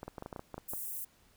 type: clicks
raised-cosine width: 1 ms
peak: -27 dBFS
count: 11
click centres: 0.031 / 0.08 / 0.182 / 0.224 / 0.261 / 0.328 / 0.362 / 0.394 / 0.543 / 0.58 / 0.735 s
type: high-pass noise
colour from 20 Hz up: white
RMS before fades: -40 dBFS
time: 0.68-1.05 s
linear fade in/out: 10 ms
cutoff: 9200 Hz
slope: 24 dB/octave
effects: pink hiss -66 dBFS RMS until 1.36 s